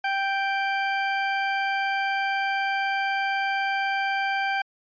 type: tone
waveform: 20% pulse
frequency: 784 Hz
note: G5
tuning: in tune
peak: -18 dBFS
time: 0.04-4.62 s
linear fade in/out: 5 ms
effects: resampled to 11025 Hz